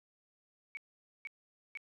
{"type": "tone bursts", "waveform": "sine", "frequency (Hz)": 2259, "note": "C#7", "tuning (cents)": 32, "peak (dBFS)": -40, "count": 3, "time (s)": [0.75, 1.773], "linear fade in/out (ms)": 0, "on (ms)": 21, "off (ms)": 480, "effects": []}